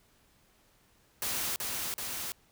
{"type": "noise with echo", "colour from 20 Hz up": "white", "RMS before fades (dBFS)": -33, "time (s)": [1.22, 1.56], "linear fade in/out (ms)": 0, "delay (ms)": 380, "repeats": 2, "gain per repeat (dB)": -2, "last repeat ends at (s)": 2.32, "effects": ["pink hiss -66 dBFS RMS until 2.51 s"]}